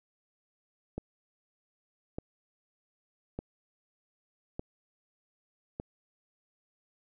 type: click train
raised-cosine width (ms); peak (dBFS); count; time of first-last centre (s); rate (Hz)
2; -22; 5; 0.98-5.799; 0.83
effects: none